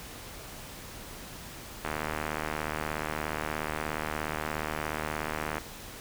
click train, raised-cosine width 0.5 ms, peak -16 dBFS, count 288, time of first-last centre 1.85-5.582 s, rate 76.9 Hz, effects pink hiss -44 dBFS RMS until 6 s

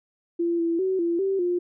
sine tone with pitch steps, 340.8 / 334.6 / 377.5 / 340 / 387.8 / 353.2 Hz, F4 / E4 / F#4 / F4 / G4 / F4, -42 / +26 / +35 / -46 / -19 / +20 cents, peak -21 dBFS, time 0.39-1.59 s, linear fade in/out 10 ms, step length 200 ms, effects none

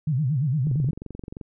sine tone with vibrato, 139.8 Hz, C#3, 15 cents sharp, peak -20 dBFS, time 0.07-0.91 s, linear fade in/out 5 ms, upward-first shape sine, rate 8.7 Hz, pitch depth 230 cents each way
click train, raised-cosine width 3 ms, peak -23 dBFS, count 18, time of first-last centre 0.67-1.412 s, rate 22.9 Hz
effects none

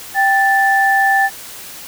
sine tone pair together, 785 / 1760 Hz, G5 / A6, +2 / 0 cents, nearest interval octave + major second, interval 1398 cents, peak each -13 dBFS, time 0.14-1.3 s, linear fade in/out 50 ms, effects white hiss -33 dBFS RMS until 1.87 s

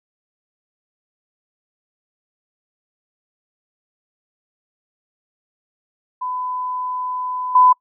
sine tone with level steps, 1004 Hz, B5, 28 cents sharp, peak -22 / -8 dBFS, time 6.21-7.73 s, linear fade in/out 10 ms, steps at 7.55 s, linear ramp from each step 5 ms, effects noise-tail reverb RT60 0.1 s tail -26 dB re dry

